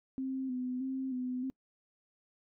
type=tone with vibrato; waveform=sine; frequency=258 Hz; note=C4; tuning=24 cents flat; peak=-33 dBFS; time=0.18-1.5 s; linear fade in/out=0 ms; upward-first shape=square; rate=1.6 Hz; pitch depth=40 cents each way; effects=noise-tail reverb RT60 0.1 s tail -26 dB re dry